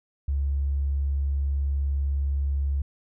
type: tone with tanh clipping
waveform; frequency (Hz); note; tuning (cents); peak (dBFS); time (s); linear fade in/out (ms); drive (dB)
triangle; 69.7; C#2; +10; -22; 0.28-2.82; 5; 3
effects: none